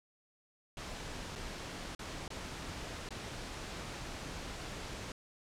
pink noise with dropouts, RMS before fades -43 dBFS, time 0.77-5.12 s, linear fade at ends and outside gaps 2 ms, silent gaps 1.354-1.358 / 1.95-1.992 / 2.28-2.303 / 3.09-3.106 s, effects low-pass 7000 Hz 12 dB/octave

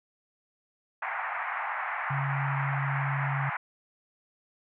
pink band-pass noise, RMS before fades -33 dBFS, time 1.02-3.57 s, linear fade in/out 5 ms, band 740 to 2200 Hz, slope 48 dB/octave
sine tone, 138.59 Hz, C#3, in tune, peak -28 dBFS, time 2.1-3.5 s, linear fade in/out 10 ms
effects none

